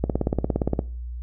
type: click train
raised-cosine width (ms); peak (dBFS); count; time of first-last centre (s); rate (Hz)
2; -8; 14; 0.04-0.791; 17.3
effects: noise-tail reverb RT60 0.4 s tail -21 dB re dry + added 60 Hz sine -30 dBFS peak until 1.22 s